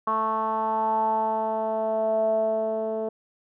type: tone with low-pass filter sweep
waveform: 10% pulse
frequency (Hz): 220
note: A3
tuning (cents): 0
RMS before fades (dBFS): -25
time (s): 0.07-3.09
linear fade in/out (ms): 5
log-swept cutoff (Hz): 1100 to 550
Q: 7.2
effects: none